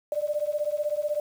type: beating tone pair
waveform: sine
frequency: 587.3 / 603.3 Hz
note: D5 / D5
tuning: 0 / +46 cents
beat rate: 16 Hz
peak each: -28 dBFS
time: 0.12-1.2 s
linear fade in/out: 2 ms
effects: 8-bit